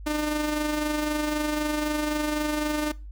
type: tone with amplitude modulation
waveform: sawtooth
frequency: 301.2 Hz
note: D4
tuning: 44 cents sharp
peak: -19 dBFS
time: 0.06-2.92 s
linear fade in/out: 10 ms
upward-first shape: sine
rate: 23.9 Hz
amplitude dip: 40%
effects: noise-tail reverb RT60 0.3 s tail -21 dB re dry + added 50 Hz sine -37 dBFS peak until 3.11 s